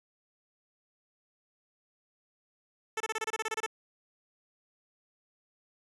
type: tone bursts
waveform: 10% pulse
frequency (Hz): 440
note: A4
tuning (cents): 0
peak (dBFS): -22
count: 12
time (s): 2.97-3.664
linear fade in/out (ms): 5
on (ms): 34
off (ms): 26
effects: resampled to 24000 Hz